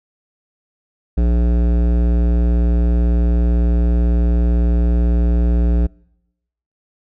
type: tone with hard clipping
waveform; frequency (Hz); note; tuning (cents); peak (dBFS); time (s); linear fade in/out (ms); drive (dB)
sine; 59; A#1; +22; -14; 1.17-5.87; 10; 15
effects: noise-tail reverb RT60 0.9 s tail -26 dB re dry